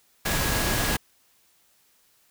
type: tone in noise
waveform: sine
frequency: 1661.2 Hz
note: G#6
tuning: in tune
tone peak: -34 dBFS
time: 0.25-0.97 s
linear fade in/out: 10 ms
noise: pink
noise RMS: -25 dBFS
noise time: 0.25-0.97 s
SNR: -12 dB
effects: white hiss -63 dBFS RMS until 2.3 s